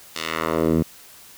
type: tone with band-pass filter sweep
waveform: 10% pulse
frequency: 80.6 Hz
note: E2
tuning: 38 cents flat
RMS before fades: -22 dBFS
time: 0.15-0.83 s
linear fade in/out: 10 ms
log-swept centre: 4700 to 180 Hz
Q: 1
effects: white hiss -46 dBFS RMS until 1.37 s